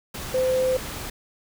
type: tone in noise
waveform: sine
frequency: 515 Hz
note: C5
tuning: 28 cents flat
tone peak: -19 dBFS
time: 0.34-0.77 s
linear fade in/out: 5 ms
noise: pink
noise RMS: -34 dBFS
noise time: 0.14-1.1 s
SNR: +12 dB
effects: none